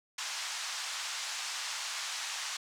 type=band-pass noise; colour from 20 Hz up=white; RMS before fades=-38 dBFS; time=0.18-2.57 s; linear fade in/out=5 ms; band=820 to 7000 Hz; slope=24 dB/octave; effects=none